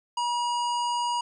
harmonic tone, 960 Hz, B5, 49 cents flat, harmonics 1 / 3 / 5 / 7 / 9, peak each -25 / -35 / -39 / -42 / -44 dBFS, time 0.17-1.21 s, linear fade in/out 5 ms, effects 11-bit

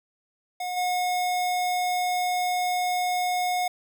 square tone with level steps, 724 Hz, F#5, 38 cents flat, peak -29 / -24 dBFS, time 0.6-3.68 s, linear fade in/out 5 ms, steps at 0.76 s, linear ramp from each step 20 ms, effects none

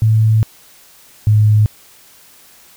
sine tone pair in turn, 110 / 106.5 Hz, A2 / G#2, 0 / +44 cents, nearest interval minor second, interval 56 cents, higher first, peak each -8 / -7 dBFS, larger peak second, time 0.02-0.43 / 1.27-1.66 s, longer first, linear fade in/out 0 ms, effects white hiss -45 dBFS RMS until 2.76 s

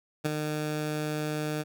15% pulse tone with ADSR envelope, 152.1 Hz, D#3, 39 cents flat, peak -17 dBFS, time 0.24-1.64 s, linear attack 19 ms, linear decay 13 ms, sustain -6 dB, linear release 32 ms, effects none

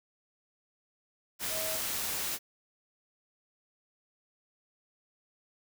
sine tone in noise, 637 Hz, D#5, 41 cents sharp, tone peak -38 dBFS, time 1.49-1.8 s, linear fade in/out 50 ms, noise white, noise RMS -34 dBFS, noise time 1.39-2.39 s, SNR -7 dB, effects none

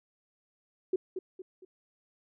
sine tone with echo, 372.2 Hz, F#4, 10 cents sharp, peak -24 dBFS, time 0.93-0.96 s, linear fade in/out 5 ms, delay 230 ms, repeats 3, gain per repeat -8 dB, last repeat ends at 1.65 s, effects none

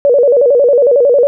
sine tone with vibrato, 523.3 Hz, C5, in tune, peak -5 dBFS, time 0.05-1.27 s, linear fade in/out 0 ms, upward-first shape square, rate 11 Hz, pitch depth 140 cents each way, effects none

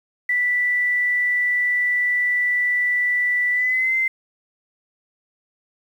sine tone with pitch glide, 1971 to 2074 Hz, B6 to C7, -4 to -16 cents, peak -17 dBFS, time 0.29-4.08 s, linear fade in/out 5 ms, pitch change +88 cents, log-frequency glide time 3.52-3.95 s, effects 8-bit

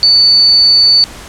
sine tone, 4500 Hz, C#8, 25 cents sharp, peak -4 dBFS, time 0.03-1.04 s, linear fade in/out 0 ms, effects pink hiss -31 dBFS RMS until 1.28 s + low-pass 10000 Hz 12 dB/octave

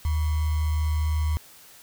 sine tone with sample-and-hold, 77.2 Hz, D#2, 13 cents flat, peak -21 dBFS, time 0.05-1.37 s, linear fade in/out 0 ms, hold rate 1050 Hz, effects white hiss -50 dBFS RMS until 1.82 s

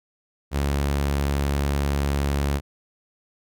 sawtooth tone, 70.6 Hz, C#2, 32 cents sharp, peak -17 dBFS, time 0.51-2.61 s, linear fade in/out 50 ms, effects none

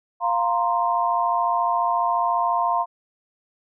sine chord, F suspended fourth, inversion none, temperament equal, 698.5 / 932.3 / 1046.5 Hz, F5 / Bb5 / C6, 0 / 0 / 0 cents, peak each -23 dBFS, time 0.2-2.86 s, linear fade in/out 50 ms, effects none

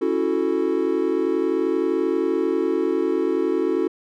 triangle chord, F# minor seventh, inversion second, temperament equal, 277.2 / 329.6 / 370 / 440 Hz, C#4 / E4 / F#4 / A4, 0 / 0 / 0 / 0 cents, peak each -25 / -22 / -21 / -23 dBFS, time 0.01-3.88 s, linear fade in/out 10 ms, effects none

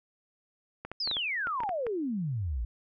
clicks, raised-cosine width 0.5 ms, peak -23 dBFS, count 10, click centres 0.85 / 0.916 / 1.075 / 1.113 / 1.168 / 1.471 / 1.604 / 1.635 / 1.692 / 1.867 s
sine exponential sweep, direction down, 5260 to 52 Hz, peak -29 dBFS, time 1-2.65 s, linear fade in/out 5 ms
effects none

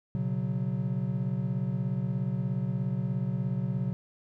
triangle chord, B suspended second, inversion none, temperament equal with one note detuned, 121.7 / 138.59 / 185 Hz, B2 / C#3 / F#3, -25 / 0 / 0 cents, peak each -30 dBFS, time 0.15-3.93 s, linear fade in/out 0 ms, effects none

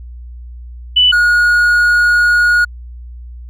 sine / triangle tone pair in turn, 2980 / 1444.2 Hz, F#7 / F#6, +12 / -42 cents, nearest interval octave + minor second, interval 1254 cents, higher first, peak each -6 dBFS, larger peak neither, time 0.96-1.12 / 1.12-2.65 s, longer second, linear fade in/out 10 ms, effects added 60 Hz sine -28 dBFS peak until 3.49 s

